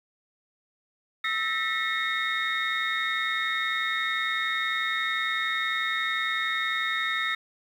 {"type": "tone cluster", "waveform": "sine", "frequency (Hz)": [1307, 1799, 1930, 2168, 3711], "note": ["E6", "A6", "B6", "C#7", "A#7"], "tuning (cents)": [-15, 38, -40, -39, -9], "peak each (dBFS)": -31, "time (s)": [1.24, 7.35], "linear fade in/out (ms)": 5, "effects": ["tanh soft clip ceiling -17 dBFS", "9-bit"]}